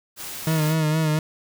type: noise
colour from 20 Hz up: white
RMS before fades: -34 dBFS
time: 0.16-0.76 s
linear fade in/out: 50 ms
type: tone with vibrato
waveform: 40% pulse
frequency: 156.3 Hz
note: D#3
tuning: 8 cents sharp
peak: -18 dBFS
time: 0.47-1.19 s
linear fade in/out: 2 ms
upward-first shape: sine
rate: 4.3 Hz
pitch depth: 46 cents each way
effects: none